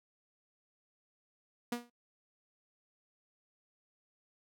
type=tone with exponential decay; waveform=sawtooth; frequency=240 Hz; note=B3; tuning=49 cents flat; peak=-27 dBFS; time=1.72-1.9 s; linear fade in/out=5 ms; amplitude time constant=39 ms; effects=noise-tail reverb RT60 0.1 s tail -22 dB re dry